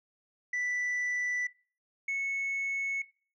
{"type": "tone pair in turn", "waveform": "sine", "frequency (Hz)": [1975.5, 2202], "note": ["B6", "C#7"], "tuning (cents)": [0, -12], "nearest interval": "major second", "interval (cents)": 188, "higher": "second", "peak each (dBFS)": -27, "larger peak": "neither", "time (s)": [[0.53, 1.47], [2.08, 3.02]], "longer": "neither", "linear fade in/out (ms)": 5, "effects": ["noise-tail reverb RT60 0.4 s tail -21 dB re dry", "tanh soft clip ceiling -28 dBFS"]}